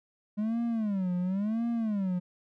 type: tone with vibrato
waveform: triangle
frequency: 204.7 Hz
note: G#3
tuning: 25 cents flat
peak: -25 dBFS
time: 0.37-2.2 s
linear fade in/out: 20 ms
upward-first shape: sine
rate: 0.95 Hz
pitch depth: 240 cents each way
effects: none